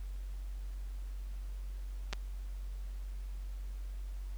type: clicks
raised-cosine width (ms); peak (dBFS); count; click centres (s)
0.2; -20; 2; 2.128 / 2.133
effects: added 47 Hz sine -38 dBFS peak until 4.37 s + pink hiss -62 dBFS RMS until 4.37 s

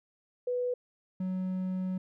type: tone pair in turn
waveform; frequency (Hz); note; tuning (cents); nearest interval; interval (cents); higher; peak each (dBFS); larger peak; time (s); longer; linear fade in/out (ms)
sine / triangle; 493.9 / 185.75; B4 / F#3; 0 / +7; octave + perfect fourth; 1693; first; -28; neither; 0.47-0.74 / 1.2-1.98; second; 5
effects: none

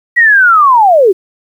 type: linear sweep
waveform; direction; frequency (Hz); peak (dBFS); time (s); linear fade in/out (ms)
sine; down; 1943 to 349.2; -3; 0.16-1.13; 20
effects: 7-bit

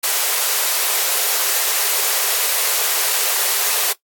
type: high-pass noise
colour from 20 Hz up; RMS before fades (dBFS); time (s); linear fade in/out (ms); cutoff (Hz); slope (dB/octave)
white; -18; 0.03-3.93; 10; 380; 96
effects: noise-tail reverb RT60 0.1 s tail -17 dB re dry + AAC 64 kbps

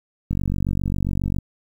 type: click train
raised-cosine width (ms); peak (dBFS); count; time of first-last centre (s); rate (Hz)
5; -11; 52; 0.31-1.386; 47.4
effects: 8-bit

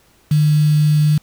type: tone with quantisation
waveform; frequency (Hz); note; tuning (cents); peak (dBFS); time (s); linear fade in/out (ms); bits
sine; 150.7; D3; +45; -10; 0.31-1.18; 5; 5
effects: pink hiss -54 dBFS RMS until 1.22 s

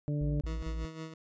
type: harmonic tone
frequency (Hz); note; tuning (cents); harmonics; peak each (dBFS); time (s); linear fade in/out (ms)
146.83; D3; 0; 1 / 2 / 3 / 4; -30 / -37 / -45 / -44; 0.08-0.41; 0
type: tone bursts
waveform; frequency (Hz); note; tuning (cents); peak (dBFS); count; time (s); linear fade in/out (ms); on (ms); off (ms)
triangle; 56; A1; +31; -31; 3; 0.21-0.852; 0; 190; 36
type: tone with tremolo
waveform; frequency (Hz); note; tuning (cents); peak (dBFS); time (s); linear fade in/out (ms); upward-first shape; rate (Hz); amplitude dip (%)
20% pulse; 160; D#3; +49; -33; 0.46-1.14; 5; sine; 5.8; 60
effects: resampled to 16000 Hz

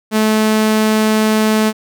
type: tone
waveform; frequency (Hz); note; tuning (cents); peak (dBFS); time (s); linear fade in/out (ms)
sawtooth; 216.8; A3; -25; -7; 0.11-1.73; 50
effects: none

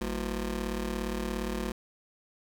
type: ring-modulated tone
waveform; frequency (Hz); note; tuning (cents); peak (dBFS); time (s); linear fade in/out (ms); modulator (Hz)
20% pulse; 140; C#3; +18; -23; 0.01-1.72; 5; 88.6
effects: none

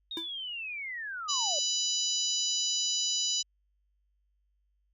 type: linear sweep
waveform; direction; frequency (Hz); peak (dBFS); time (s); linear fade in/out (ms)
sine; down; 3757 to 554.4; -35; 0.11-1.59; 2
type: tone with exponential decay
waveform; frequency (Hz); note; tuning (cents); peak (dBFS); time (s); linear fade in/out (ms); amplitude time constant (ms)
square; 329.6; E4; 0; -33; 0.17-0.29; 2; 26
type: harmonic tone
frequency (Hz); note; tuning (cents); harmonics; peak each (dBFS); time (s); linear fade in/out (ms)
989; B5; +2; 3 / 4 / 5 / 6 / 7; -34 / -34 / -34 / -34 / -34; 1.28-3.43; 20
effects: added 50 Hz sine -70 dBFS peak until 4.93 s

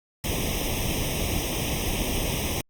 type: noise with comb filter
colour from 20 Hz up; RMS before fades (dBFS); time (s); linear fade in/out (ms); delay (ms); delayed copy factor
pink; -27; 0.24-2.61; 2; 0.34; +0.95
effects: Opus 48 kbps

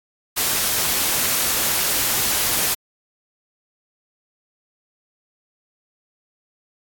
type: noise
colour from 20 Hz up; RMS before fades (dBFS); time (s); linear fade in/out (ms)
white; -20; 0.36-2.75; 20
effects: AAC 64 kbps

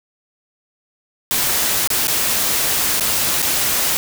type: noise with dropouts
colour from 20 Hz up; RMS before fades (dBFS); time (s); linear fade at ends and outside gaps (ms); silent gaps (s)
white; -18; 1.31-3.97; 0; 1.874-1.903 / 2.071-2.081 / 2.998-3.008 / 3.419-3.426
effects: none

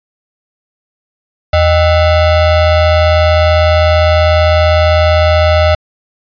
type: ring-modulated tone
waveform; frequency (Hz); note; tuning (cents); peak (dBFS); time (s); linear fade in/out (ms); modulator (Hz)
square; 349.2; F4; 0; -4; 1.53-5.75; 5; 267
effects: resampled to 11025 Hz

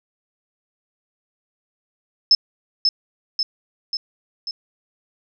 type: tone with echo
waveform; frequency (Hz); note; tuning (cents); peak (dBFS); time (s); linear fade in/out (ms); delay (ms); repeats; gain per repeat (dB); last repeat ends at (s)
sine; 5230; E8; -15; -9; 2.31-2.35; 2; 540; 4; -4; 4.51
effects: none

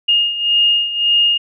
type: beating tone pair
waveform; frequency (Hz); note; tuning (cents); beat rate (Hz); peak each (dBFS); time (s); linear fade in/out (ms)
sine; 2841 / 2842.8; F7 / F7; +29 / +30; 1.8; -13 / -18; 0.08-1.38; 10
effects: none

